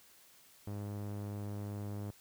sawtooth tone with low-pass filter, 102.4 Hz, G#2, 24 cents flat, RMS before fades -41 dBFS, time 0.67-2.11 s, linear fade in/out 5 ms, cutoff 950 Hz, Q 0.53, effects white hiss -62 dBFS RMS until 2.2 s

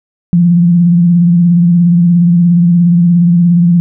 sine tone with vibrato, 173 Hz, F3, 16 cents flat, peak -4 dBFS, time 0.33-3.8 s, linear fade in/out 0 ms, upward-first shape sine, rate 17 Hz, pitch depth 46 cents each way, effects none

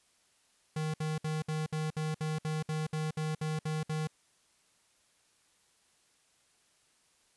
square tone bursts, 155.56 Hz, D#3, in tune, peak -32 dBFS, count 14, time 0.76-4.073 s, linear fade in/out 5 ms, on 180 ms, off 61 ms, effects white hiss -69 dBFS RMS until 7.36 s + resampled to 24000 Hz

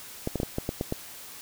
clicks, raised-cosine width 2 ms, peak -14 dBFS, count 8, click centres 0.274 / 0.357 / 0.401 / 0.432 / 0.584 / 0.691 / 0.811 / 0.924 s, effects white hiss -44 dBFS RMS until 1.41 s

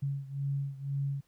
sine beating tone pair, 138.59 / 140.59 Hz, C#3 / C#3, 0 / +25 cents, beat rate 2 Hz, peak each -33 / -36 dBFS, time 0.02-1.21 s, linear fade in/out 10 ms, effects pink hiss -72 dBFS RMS until 1.27 s

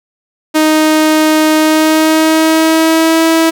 sawtooth tone with pitch glide, 311.1 to 325.6 Hz, D#4 to E4, 0 to -21 cents, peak -3 dBFS, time 0.54-3.51 s, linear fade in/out 20 ms, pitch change +79 cents, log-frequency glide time 1.57-3.24 s, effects none

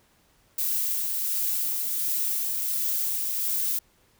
violet noise with tremolo, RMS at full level -26 dBFS, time 0.58-3.79 s, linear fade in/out 5 ms, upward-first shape sine, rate 1.4 Hz, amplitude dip 25%, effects pink hiss -63 dBFS RMS until 4.19 s

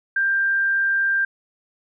sine tone, 1586 Hz, G6, 20 cents sharp, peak -17 dBFS, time 0.16-1.25 s, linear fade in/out 5 ms, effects none

